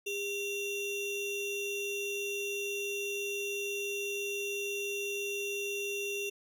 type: ring-modulated tone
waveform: square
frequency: 1573 Hz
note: G6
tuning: 6 cents sharp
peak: -31 dBFS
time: 0.06-6.3 s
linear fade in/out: 10 ms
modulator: 1170 Hz
effects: none